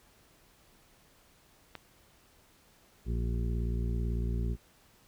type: click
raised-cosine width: 0.3 ms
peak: -25 dBFS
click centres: 1.753 s
type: harmonic tone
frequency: 58 Hz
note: A#1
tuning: 8 cents flat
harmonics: 1 / 2 / 3 / 4 / 6 / 7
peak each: -30 / -36 / -40 / -42 / -46 / -47 dBFS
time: 3.05-4.57 s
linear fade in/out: 50 ms
effects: pink hiss -63 dBFS RMS until 5.07 s